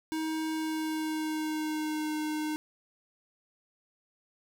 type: tone with pitch glide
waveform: square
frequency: 316.4 to 306.7 Hz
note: D#4 to D#4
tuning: +29 to -25 cents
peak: -31 dBFS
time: 0.12-2.56 s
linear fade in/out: 0 ms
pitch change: -54 cents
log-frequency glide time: 0.53-2.14 s
effects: none